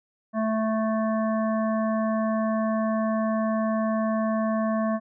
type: harmonic tone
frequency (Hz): 220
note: A3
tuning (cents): 0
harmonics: 1 / 3 / 5 / 7 / 8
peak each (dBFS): -24 / -27 / -32 / -44 / -41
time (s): 0.33-5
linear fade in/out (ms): 50
effects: none